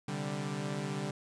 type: chord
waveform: sawtooth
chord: C suspended second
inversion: none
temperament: equal with one note detuned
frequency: 130.81 / 146.41 / 196 Hz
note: C3 / D3 / G3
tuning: 0 / -5 / 0 cents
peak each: -39 / -33 / -34 dBFS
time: 0.08-1.11 s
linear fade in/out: 5 ms
effects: resampled to 22050 Hz + 10-bit